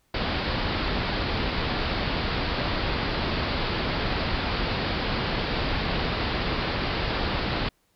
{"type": "low-pass noise", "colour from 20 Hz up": "pink", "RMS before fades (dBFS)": -27, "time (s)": [0.14, 7.69], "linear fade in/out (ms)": 5, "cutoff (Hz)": 4900, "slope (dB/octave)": 96, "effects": ["pink hiss -68 dBFS RMS until 7.95 s"]}